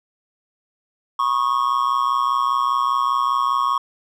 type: tone with amplitude modulation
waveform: triangle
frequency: 1101 Hz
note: C#6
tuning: 12 cents flat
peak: -11 dBFS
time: 1.19-3.78 s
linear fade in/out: 5 ms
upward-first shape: sine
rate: 125 Hz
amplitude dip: 90%
effects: none